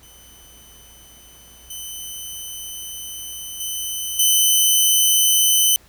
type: tone with level steps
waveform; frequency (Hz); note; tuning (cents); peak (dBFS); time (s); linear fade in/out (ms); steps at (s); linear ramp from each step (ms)
10% pulse; 3032; F#7; +42; -37 / -22 / -16 / -5; 0.03-5.76; 0; 1.7 / 3.6 / 4.19; 5
effects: added 60 Hz sine -52 dBFS peak until 5.88 s + pink hiss -52 dBFS RMS until 5.88 s